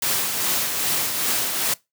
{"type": "noise with tremolo", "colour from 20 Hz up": "white", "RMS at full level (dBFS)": -21, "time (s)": [0.02, 1.74], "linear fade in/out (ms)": 5, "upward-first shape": "triangle", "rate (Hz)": 2.5, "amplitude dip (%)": 45, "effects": ["noise-tail reverb RT60 0.2 s tail -22 dB re dry", "high-pass 100 Hz 12 dB/octave"]}